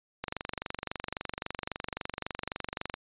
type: click train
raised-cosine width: 0.3 ms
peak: -17 dBFS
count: 65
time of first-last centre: 0.24-2.94 s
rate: 23.7 Hz
effects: resampled to 8000 Hz